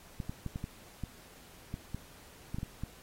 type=clicks; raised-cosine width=5 ms; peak=-24 dBFS; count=12; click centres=0.202 / 0.295 / 0.463 / 0.559 / 0.641 / 1.037 / 1.741 / 1.946 / 2.545 / 2.585 / 2.631 / 2.836 s; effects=pink hiss -56 dBFS RMS until 3.02 s + AAC 48 kbps